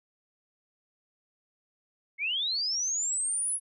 sine linear sweep, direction up, 2120 to 10548 Hz, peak -27 dBFS, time 2.18-3.6 s, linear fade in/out 50 ms, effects none

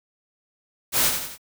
white noise with echo, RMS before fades -20 dBFS, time 0.92-1.12 s, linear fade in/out 50 ms, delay 87 ms, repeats 3, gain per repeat -6 dB, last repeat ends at 1.381 s, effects none

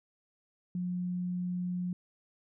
sine tone, 179.2 Hz, F3, 45 cents sharp, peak -31 dBFS, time 0.75-1.93 s, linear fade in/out 2 ms, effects none

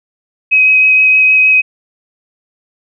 sine tone with vibrato, 2534 Hz, D#7, 31 cents sharp, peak -5 dBFS, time 0.51-1.62 s, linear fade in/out 20 ms, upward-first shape sine, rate 6.4 Hz, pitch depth 10 cents each way, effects none

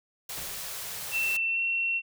white band-stop noise, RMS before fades -37 dBFS, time 0.29-1.37 s, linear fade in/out 5 ms, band 190 to 370 Hz, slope 48 dB/octave
pink noise with exponential decay, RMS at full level -41 dBFS, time 0.37-0.78 s, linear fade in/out 2 ms, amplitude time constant 89 ms
sine tone with pitch glide, 2685 to 2719 Hz, E7 to F7, +31 to -47 cents, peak -25 dBFS, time 1.11-2.02 s, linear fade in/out 50 ms, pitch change +22 cents, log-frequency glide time 1.45-1.61 s
effects none

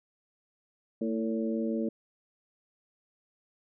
harmonic tone with a mistuned harmonic, 112.7 Hz, A2, 42 cents sharp, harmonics 2 / 3 / 4 / 5, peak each -30 / -34 / -36 / -38 dBFS, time 1.01-1.89 s, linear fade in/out 5 ms, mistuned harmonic 3, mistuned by -38 cents, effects none

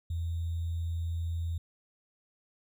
sine tone with sample-and-hold, 83.8 Hz, E2, 29 cents sharp, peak -30 dBFS, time 0.1-1.58 s, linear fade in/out 5 ms, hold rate 3675 Hz, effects none

